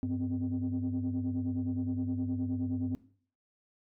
sine tone cluster, 98.5 / 255.6 / 265.2 Hz, G2 / C4 / C4, +9 / -40 / +23 cents, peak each -34 / -31 / -37 dBFS, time 0.03-2.95 s, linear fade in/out 0 ms, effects noise-tail reverb RT60 0.5 s tail -18 dB re dry + tanh soft clip ceiling -25 dBFS

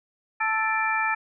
harmonic tone with a mistuned harmonic, 440 Hz, A4, in tune, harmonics 2 / 3 / 4 / 5, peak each -27 / -28 / -27 / -28 dBFS, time 0.4-1.15 s, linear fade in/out 10 ms, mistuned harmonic 5, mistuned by +120 cents, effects none

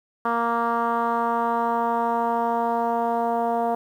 10% pulse tone with low-pass filter sweep, 233.2 Hz, A#3, 1 cent sharp, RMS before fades -23 dBFS, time 0.25-3.75 s, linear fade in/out 5 ms, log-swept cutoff 1200 to 760 Hz, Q 2.7, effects 9-bit

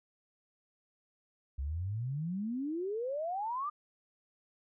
sine exponential sweep, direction up, 64.5 to 1228 Hz, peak -33 dBFS, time 1.58-3.7 s, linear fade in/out 10 ms, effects none

